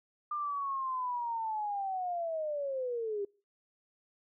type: linear sweep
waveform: sine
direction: down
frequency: 1205 to 393.8 Hz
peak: -32 dBFS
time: 0.31-3.25 s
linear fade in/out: 5 ms
effects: noise-tail reverb RT60 0.4 s tail -26 dB re dry